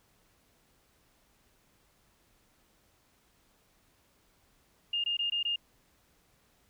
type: tone bursts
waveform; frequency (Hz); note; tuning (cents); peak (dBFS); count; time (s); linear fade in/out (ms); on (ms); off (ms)
sine; 2826; F7; +20; -28; 5; 4.93-5.56; 5; 110; 20
effects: pink hiss -68 dBFS RMS until 6.69 s